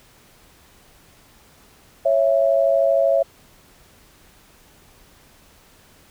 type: tone pair together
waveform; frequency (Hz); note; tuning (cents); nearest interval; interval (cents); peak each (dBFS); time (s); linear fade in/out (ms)
sine; 552 / 664.8; C#5 / E5; -7 / +15; minor third; 322; -17; 2.05-3.23; 10
effects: pink hiss -52 dBFS RMS until 6.1 s